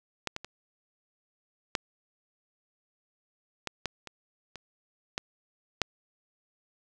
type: clicks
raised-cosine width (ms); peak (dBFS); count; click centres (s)
0.2; -13 / -17 / -23 / -9 / -15 / -13 / -24 / -24 / -13 / -7; 10; 0.273 / 0.364 / 0.446 / 1.752 / 3.673 / 3.857 / 4.073 / 4.557 / 5.179 / 5.817
effects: none